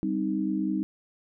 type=chord; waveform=sine; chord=C minor; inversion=second; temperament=equal; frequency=196 / 261.6 / 311.1 Hz; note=G3 / C4 / Eb4; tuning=0 / 0 / 0 cents; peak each=-29 / -32 / -28 dBFS; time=0.03-0.83 s; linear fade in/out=0 ms; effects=none